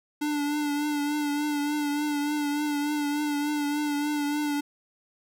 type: tone with vibrato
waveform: square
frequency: 293.7 Hz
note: D4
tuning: in tune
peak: -26 dBFS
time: 0.21-4.61 s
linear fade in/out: 10 ms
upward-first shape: triangle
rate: 3.4 Hz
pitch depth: 39 cents each way
effects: none